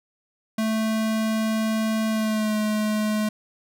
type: tone with pitch glide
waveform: square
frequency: 220 to 213.6 Hz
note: A3 to G#3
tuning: 0 to +49 cents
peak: -22 dBFS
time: 0.58-3.29 s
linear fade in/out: 5 ms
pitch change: -51 cents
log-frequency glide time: 2.09-2.57 s
effects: none